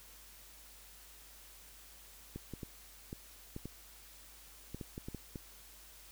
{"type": "clicks", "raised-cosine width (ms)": 3, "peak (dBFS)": -29, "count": 12, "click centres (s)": [2.36, 2.537, 2.632, 3.129, 3.564, 3.656, 4.746, 4.812, 4.979, 5.085, 5.147, 5.358], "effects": ["added 50 Hz sine -61 dBFS peak until 6.11 s", "white hiss -57 dBFS RMS until 6.11 s"]}